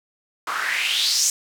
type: noise with band-pass filter sweep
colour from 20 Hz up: white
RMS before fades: -22 dBFS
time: 0.47-1.3 s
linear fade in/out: 2 ms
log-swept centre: 1100 to 7000 Hz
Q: 4.1
effects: none